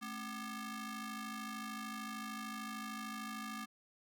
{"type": "ring-modulated tone", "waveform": "sawtooth", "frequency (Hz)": 489.1, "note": "B4", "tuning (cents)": -17, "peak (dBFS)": -35, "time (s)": [0.01, 3.66], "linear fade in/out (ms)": 20, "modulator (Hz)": 707, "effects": []}